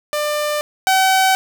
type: tone pair in turn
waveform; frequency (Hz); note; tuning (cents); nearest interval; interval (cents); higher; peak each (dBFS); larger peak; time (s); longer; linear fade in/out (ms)
sawtooth; 596 / 761.2; D5 / F#5; +25 / +49; major third; 424; second; -14 / -8; second; 0.13-0.61 / 0.87-1.35; neither; 0
effects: none